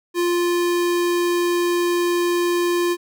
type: tone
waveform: square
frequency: 349.2 Hz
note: F4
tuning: in tune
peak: -18 dBFS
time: 0.14-2.97 s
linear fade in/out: 50 ms
effects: none